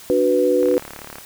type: chord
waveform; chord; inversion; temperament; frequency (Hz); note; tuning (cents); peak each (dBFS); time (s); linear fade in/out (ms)
sine; B minor; first; equal; 293.7 / 370 / 493.9; D4 / F#4 / B4; 0 / 0 / 0; -21 / -19 / -16; 0.1-0.78; 0
type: click train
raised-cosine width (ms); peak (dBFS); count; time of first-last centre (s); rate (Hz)
0.5; -19; 21; 0.63-1.184; 36.1
effects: white hiss -41 dBFS RMS until 1.25 s